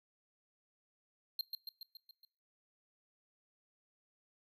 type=tone with echo; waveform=square; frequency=4186 Hz; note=C8; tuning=in tune; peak=-34 dBFS; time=1.39-1.41 s; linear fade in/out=2 ms; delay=140 ms; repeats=6; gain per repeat=-4 dB; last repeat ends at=2.25 s; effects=noise-tail reverb RT60 0.5 s tail -22 dB re dry